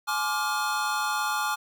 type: chord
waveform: square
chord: D half-diminished seventh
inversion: second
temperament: just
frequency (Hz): 845.8 / 1057.2 / 1174.7 / 1409.6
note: Ab5 / C6 / D6 / F6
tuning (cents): +31 / +18 / 0 / +16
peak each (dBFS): -31 / -37 / -31 / -31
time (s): 0.07-1.56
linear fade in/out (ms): 20
effects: none